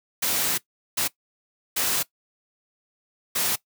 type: noise bursts at uneven times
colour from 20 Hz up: white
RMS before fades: -24 dBFS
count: 4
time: 0.22-0.58 / 0.97-1.08 / 1.76-2.03 / 3.35-3.56 s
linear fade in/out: 10 ms
effects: noise-tail reverb RT60 0.1 s tail -19 dB re dry + high-pass 100 Hz 12 dB/octave